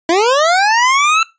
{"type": "linear sweep", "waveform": "25% pulse", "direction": "up", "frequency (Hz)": [318, 1344], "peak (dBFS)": -6, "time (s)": [0.09, 1.23], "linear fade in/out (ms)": 2, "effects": ["noise-tail reverb RT60 0.2 s tail -18 dB re dry", "resampled to 16000 Hz"]}